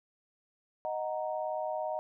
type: chord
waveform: sine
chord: D# minor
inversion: none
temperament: equal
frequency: 622.3 / 740 / 932.3 Hz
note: D#5 / F#5 / A#5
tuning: 0 / 0 / 0 cents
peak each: -34 / -37 / -39 dBFS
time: 0.85-1.99 s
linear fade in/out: 0 ms
effects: none